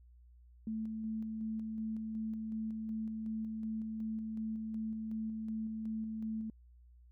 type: tone with tremolo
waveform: sine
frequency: 220 Hz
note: A3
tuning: in tune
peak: -35 dBFS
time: 0.67-6.5 s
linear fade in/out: 2 ms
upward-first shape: square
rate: 2.7 Hz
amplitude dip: 25%
effects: added 60 Hz sine -57 dBFS peak until 7.11 s